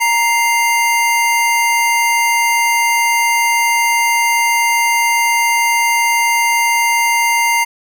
square tone pair together, 932.3 / 2095 Hz, A#5 / C7, 0 / +2 cents, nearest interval octave + major second, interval 1402 cents, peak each -15 dBFS, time 0-7.65 s, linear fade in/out 20 ms, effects none

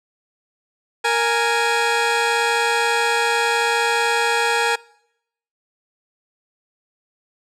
15% pulse tone pair together, 465.7 / 830.6 Hz, A#4 / G#5, -2 / 0 cents, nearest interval minor seventh, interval 1002 cents, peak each -13 dBFS, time 1.04-4.76 s, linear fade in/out 10 ms, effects noise-tail reverb RT60 0.8 s tail -24 dB re dry + low-pass 8000 Hz 12 dB/octave

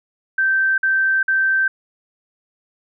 sine tone bursts, 1557 Hz, G6, 12 cents flat, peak -14 dBFS, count 3, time 0.38-1.68 s, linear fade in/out 5 ms, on 400 ms, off 50 ms, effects none

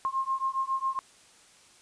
sine beating tone pair, 1063 / 1070.3 Hz, C6 / C6, +27 / +39 cents, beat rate 7.3 Hz, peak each -30 dBFS, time 0.05-0.99 s, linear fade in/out 0 ms, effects white hiss -57 dBFS RMS until 1.81 s + resampled to 22050 Hz

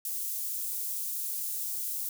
white high-pass noise, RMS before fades -34 dBFS, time 0.05-2.09 s, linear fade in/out 2 ms, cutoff 9200 Hz, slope 12 dB/octave, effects none

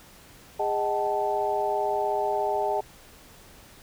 sine tone cluster, 410.3 / 621 / 757 / 874 Hz, G#4 / D#5 / F#5 / A5, -21 / -3 / +39 / -12 cents, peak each -29 dBFS, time 0.59-2.81 s, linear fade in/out 10 ms, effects pink hiss -51 dBFS RMS until 3.82 s

